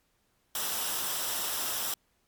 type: noise with comb filter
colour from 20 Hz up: white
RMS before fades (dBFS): -32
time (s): 0.55-1.94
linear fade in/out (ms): 2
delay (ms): 0.45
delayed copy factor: -0.5
effects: pink hiss -72 dBFS RMS until 2.27 s + MP3 96 kbps